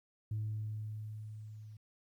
sine tone with level ramp, 107.6 Hz, A2, 38 cents flat, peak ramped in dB -32 to -48 dBFS, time 0.31-1.77 s, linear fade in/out 5 ms, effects tanh soft clip ceiling -31 dBFS + 12-bit

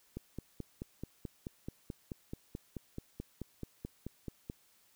click train, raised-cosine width 3 ms, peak -27 dBFS, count 21, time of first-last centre 0.17-4.499 s, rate 4.62 Hz, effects white hiss -68 dBFS RMS until 4.95 s

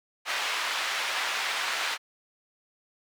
white band-pass noise, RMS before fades -30 dBFS, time 0.25-1.98 s, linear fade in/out 50 ms, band 890 to 2900 Hz, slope 12 dB/octave, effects none

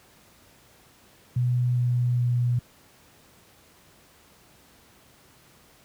sine tone with pitch steps, 123.47 / 122.69 / 121.91 Hz, B2 / B2 / B2, 0 / -11 / -22 cents, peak -20 dBFS, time 1.36-2.59 s, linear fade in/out 5 ms, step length 410 ms, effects pink hiss -56 dBFS RMS until 5.84 s + high-pass 60 Hz 12 dB/octave

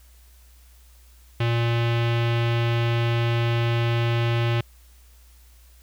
square tone with low-pass filter, 117.3 Hz, A#2, 11 cents sharp, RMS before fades -22 dBFS, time 1.4-4.61 s, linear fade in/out 5 ms, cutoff 3000 Hz, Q 2.4, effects added 60 Hz sine -49 dBFS peak until 5.82 s + white hiss -58 dBFS RMS until 5.82 s

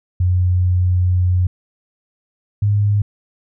sine tone pair in turn, 90.4 / 102.86 Hz, F#2 / G#2, -40 / -16 cents, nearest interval major second, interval 224 cents, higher second, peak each -12 dBFS, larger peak neither, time 0.2-1.47 / 2.62-3.02 s, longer first, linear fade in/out 5 ms, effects none

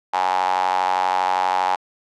sawtooth tone with high-pass filter, 92.5 Hz, F#2, in tune, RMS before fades -20 dBFS, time 0.13-1.76 s, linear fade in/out 10 ms, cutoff 850 Hz, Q 8, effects low-pass 5000 Hz 12 dB/octave

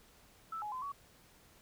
sine tone with pitch steps, 1318 / 840 / 1025 / 1126 Hz, E6 / G#5 / C6 / C#6, -1 / +19 / -36 / +27 cents, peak -38 dBFS, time 0.52-0.92 s, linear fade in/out 5 ms, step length 100 ms, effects pink hiss -63 dBFS RMS until 1.61 s

